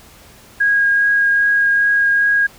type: tone with vibrato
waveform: sine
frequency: 1636 Hz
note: G#6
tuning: 26 cents flat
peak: -11 dBFS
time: 0.6-2.47 s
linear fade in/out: 10 ms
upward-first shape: triangle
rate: 2.5 Hz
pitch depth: 11 cents each way
effects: pink hiss -44 dBFS RMS until 2.58 s